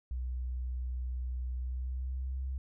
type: tone with pitch glide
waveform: sine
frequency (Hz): 62.4 to 65.77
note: B1 to C2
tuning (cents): +19 to +10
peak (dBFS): -33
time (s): 0.11-2.58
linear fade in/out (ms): 0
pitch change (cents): +91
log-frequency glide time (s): 1.57-2.47
effects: none